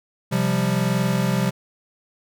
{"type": "chord", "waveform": "square", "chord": "C suspended fourth", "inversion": "none", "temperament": "equal", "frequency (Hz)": [130.81, 174.61, 196], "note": ["C3", "F3", "G3"], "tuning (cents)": [0, 0, 0], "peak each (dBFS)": -24, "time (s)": [0.31, 1.51], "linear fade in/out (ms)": 20, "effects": []}